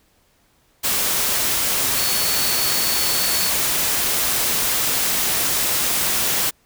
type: tone in noise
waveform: sine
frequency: 4435 Hz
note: C#8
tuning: in tune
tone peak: -25 dBFS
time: 1.97-3.51 s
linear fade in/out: 20 ms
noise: white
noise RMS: -20 dBFS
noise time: 0.83-6.51 s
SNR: -8 dB
effects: pink hiss -60 dBFS RMS until 6.65 s